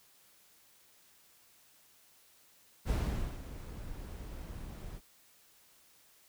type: noise with ADSR envelope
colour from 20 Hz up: brown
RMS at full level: -30 dBFS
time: 2.85-5.01 s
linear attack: 44 ms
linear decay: 480 ms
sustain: -14 dB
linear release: 57 ms
effects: white hiss -64 dBFS RMS until 6.28 s